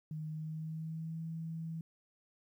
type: tone with pitch glide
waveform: sine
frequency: 155.3 to 162.83 Hz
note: D#3 to E3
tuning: -3 to -21 cents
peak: -38 dBFS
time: 0.11-1.81 s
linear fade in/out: 2 ms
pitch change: +82 cents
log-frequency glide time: 0.29-1.21 s
effects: 12-bit